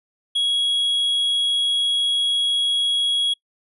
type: tone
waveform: triangle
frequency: 3322 Hz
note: G#7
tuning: in tune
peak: -16 dBFS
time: 0.35-3.34 s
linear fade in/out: 10 ms
effects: noise-tail reverb RT60 0.1 s tail -26 dB re dry + resampled to 32000 Hz